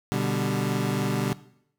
25% pulse chord, G major, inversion first, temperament equal, 123.47 / 146.83 / 196 Hz, B2 / D3 / G3, 0 / 0 / 0 cents, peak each -25 dBFS, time 0.12-1.33 s, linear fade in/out 0 ms, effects noise-tail reverb RT60 0.7 s tail -18 dB re dry

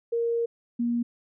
sine tone pair in turn, 466.2 / 237.4 Hz, A#4 / A#3, 0 / +32 cents, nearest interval octave, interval 1168 cents, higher first, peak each -23 dBFS, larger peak neither, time 0.12-0.46 / 0.79-1.03 s, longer first, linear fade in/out 10 ms, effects none

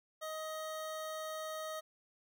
25% pulse tone, 628 Hz, D#5, 16 cents sharp, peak -36 dBFS, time 0.21-1.81 s, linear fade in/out 20 ms, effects none

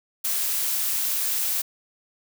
blue noise, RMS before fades -25 dBFS, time 0.24-1.62 s, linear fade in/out 10 ms, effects none

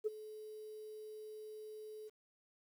sine tone with ADSR envelope, 430 Hz, A4, 40 cents flat, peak -30 dBFS, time 0.04-2.1 s, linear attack 27 ms, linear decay 20 ms, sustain -17 dB, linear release 26 ms, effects tanh soft clip ceiling -26 dBFS + 11-bit

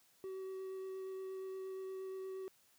triangle tone with vibrato, 380 Hz, F#4, 46 cents sharp, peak -40 dBFS, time 0.24-2.48 s, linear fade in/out 0 ms, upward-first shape sine, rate 8.5 Hz, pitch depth 9 cents each way, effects white hiss -70 dBFS RMS until 2.78 s + high-pass 60 Hz 12 dB/octave

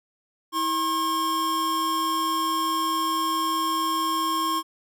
square tone pair together, 323.7 / 1075.7 Hz, E4 / C6, -31 / +48 cents, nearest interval octave + major sixth, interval 2079 cents, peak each -31 / -24 dBFS, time 0.52-4.63 s, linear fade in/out 50 ms, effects none

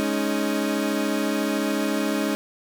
30% pulse chord, Ab suspended fourth, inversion none, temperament equal with one note detuned, 209.8 / 277.2 / 311.1 Hz, Ab3 / Db4 / Eb4, +18 / 0 / 0 cents, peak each -24 dBFS, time 0-2.35 s, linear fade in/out 0 ms, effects none

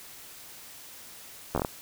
slowing click train, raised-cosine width 1 ms, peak -13 dBFS, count 6, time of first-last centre 1.55-1.648 s, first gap 12 ms, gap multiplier 1.25, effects white hiss -47 dBFS RMS until 1.81 s

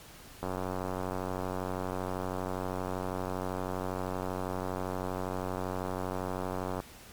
click train, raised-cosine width 1 ms, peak -20 dBFS, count 591, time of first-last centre 0.43-6.801 s, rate 92.6 Hz, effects pink hiss -51 dBFS RMS until 7.12 s + MP3 96 kbps

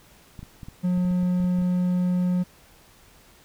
clicks, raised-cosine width 5 ms, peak -26 dBFS, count 12, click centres 0.392 / 0.43 / 0.632 / 0.685 / 0.977 / 1.051 / 1.111 / 1.23 / 1.402 / 1.443 / 1.587 / 1.618 s
triangle tone, 180 Hz, F#3, 47 cents flat, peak -18 dBFS, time 0.83-2.44 s, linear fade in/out 20 ms
effects pink hiss -54 dBFS RMS until 3.44 s

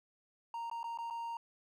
triangle tone with dropouts, 929 Hz, A#5, 6 cents flat, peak -36 dBFS, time 0.54-1.37 s, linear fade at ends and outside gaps 2 ms, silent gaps 0.699-0.713 / 0.831-0.841 / 0.975-0.986 / 1.101-1.107 s, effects none

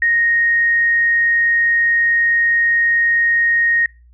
sine tone, 1864.7 Hz, A#6, in tune, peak -12 dBFS, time 0.02-3.86 s, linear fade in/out 2 ms, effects noise-tail reverb RT60 0.3 s tail -24 dB re dry + added 60 Hz sine -44 dBFS peak until 4.13 s

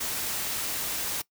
white noise, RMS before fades -31 dBFS, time 0-1.22 s, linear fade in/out 10 ms, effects noise-tail reverb RT60 0.1 s tail -20 dB re dry

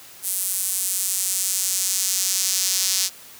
sawtooth tone with high-pass filter sweep, 188.9 Hz, F#3, 36 cents sharp, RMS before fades -23 dBFS, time 0.22-3.1 s, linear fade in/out 50 ms, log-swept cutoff 9800 to 5400 Hz, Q 1.5, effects white hiss -44 dBFS RMS until 3.39 s + high-pass 60 Hz 12 dB/octave

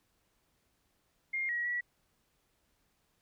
sine tone with pitch steps, 2122 / 1908 / 1937 Hz, C7 / A#6 / B6, +24 / +40 / -34 cents, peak -31 dBFS, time 1.33-1.81 s, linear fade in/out 10 ms, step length 160 ms, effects pink hiss -75 dBFS RMS until 3.21 s

